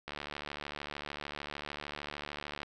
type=click train; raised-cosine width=0.3 ms; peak=-23 dBFS; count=188; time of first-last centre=0.08-2.631 s; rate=73.3 Hz; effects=none